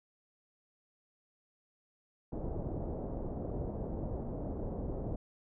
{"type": "low-pass noise", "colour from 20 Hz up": "pink", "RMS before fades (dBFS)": -38, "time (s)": [2.32, 5.16], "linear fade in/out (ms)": 5, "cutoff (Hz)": 660, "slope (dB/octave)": 24, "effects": []}